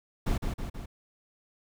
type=noise with echo; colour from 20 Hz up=brown; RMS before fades=-27 dBFS; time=0.26-0.38 s; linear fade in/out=10 ms; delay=160 ms; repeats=3; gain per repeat=-4 dB; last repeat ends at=0.86 s; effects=none